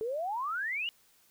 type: exponential sweep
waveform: sine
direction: up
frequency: 424.2 to 2973 Hz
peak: -31 dBFS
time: 0.01-0.89 s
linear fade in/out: 0 ms
effects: white hiss -65 dBFS RMS until 1.3 s